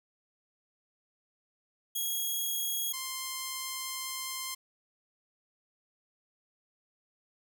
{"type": "tone pair in turn", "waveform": "5% pulse", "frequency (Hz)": [3307, 1049.2], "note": ["G#7", "C6"], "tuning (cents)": [-8, 4], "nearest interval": "octave + minor sixth", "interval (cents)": 1988, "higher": "first", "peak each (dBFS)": [-22, -23], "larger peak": "first", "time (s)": [[1.95, 2.93], [2.93, 4.55]], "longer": "second", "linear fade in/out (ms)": 10, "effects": []}